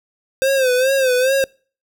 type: tone with vibrato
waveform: square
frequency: 521 Hz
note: C5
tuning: 7 cents flat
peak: -14 dBFS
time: 0.42-1.44 s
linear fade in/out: 0 ms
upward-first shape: sine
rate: 2.4 Hz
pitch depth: 84 cents each way
effects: noise-tail reverb RT60 0.4 s tail -26 dB re dry